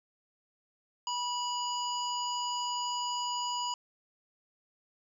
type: harmonic tone with a mistuned harmonic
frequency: 976 Hz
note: B5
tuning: 21 cents flat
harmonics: 1 / 3 / 5 / 7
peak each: -33 / -38 / -40 / -41 dBFS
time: 1.07-3.74 s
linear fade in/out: 2 ms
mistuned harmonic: 7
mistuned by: +17 cents
effects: 11-bit